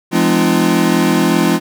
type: tone cluster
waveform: square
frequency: 171.3 / 209.5 / 256.4 / 301.8 / 344.8 Hz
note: F3 / G#3 / C4 / D4 / F4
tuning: -33 / +15 / -35 / +47 / -22 cents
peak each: -18 dBFS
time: 0.11-1.6 s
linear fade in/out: 50 ms
effects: none